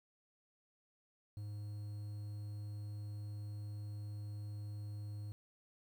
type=tone with quantisation; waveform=triangle; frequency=103.83 Hz; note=G#2; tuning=in tune; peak=-40 dBFS; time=1.37-5.32 s; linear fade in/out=0 ms; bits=11; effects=none